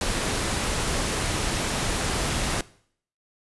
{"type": "noise", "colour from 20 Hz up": "pink", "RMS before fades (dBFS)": -26, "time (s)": [0.01, 2.61], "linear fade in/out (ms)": 2, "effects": ["noise-tail reverb RT60 0.6 s tail -20 dB re dry", "resampled to 24000 Hz"]}